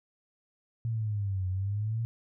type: exponential two-way sweep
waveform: sine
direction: down then up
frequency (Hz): 116.8 to 91.5 to 116.8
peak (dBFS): -28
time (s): 0.85-2.05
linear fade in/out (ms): 0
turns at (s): 1.48
effects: none